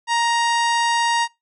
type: harmonic tone with a mistuned harmonic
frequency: 936 Hz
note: A#5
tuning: 7 cents sharp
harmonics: 1 / 2 / 3 / 4 / 5 / 6 / 7 / 8 / 10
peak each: -18 / -24 / -28 / -30 / -32 / -34 / -35 / -36 / -38 dBFS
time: 0.07-1.28 s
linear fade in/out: 50 ms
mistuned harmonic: 8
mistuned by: +75 cents
effects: noise-tail reverb RT60 0.2 s tail -23 dB re dry